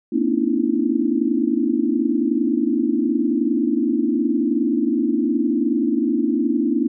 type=tone cluster; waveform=sine; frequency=230.8 / 253.5 / 284.5 / 303.6 / 334.5 Hz; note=A#3 / B3 / C#4 / D#4 / E4; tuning=-17 / +45 / +45 / -42 / +25 cents; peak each=-23 dBFS; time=0.12-6.88 s; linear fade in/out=10 ms; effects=none